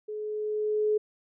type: tone with level ramp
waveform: sine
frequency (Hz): 425.3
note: G#4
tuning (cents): +41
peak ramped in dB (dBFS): -33 to -21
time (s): 0.08-0.98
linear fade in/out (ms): 10
effects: none